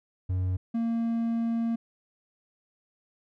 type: tone pair in turn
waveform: triangle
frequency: 92.2 / 230.3 Hz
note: F#2 / A#3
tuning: -6 / -21 cents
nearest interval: octave + major third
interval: 1585 cents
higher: second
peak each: -23 dBFS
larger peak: neither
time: 0.29-0.57 / 0.74-1.76 s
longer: second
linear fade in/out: 10 ms
effects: none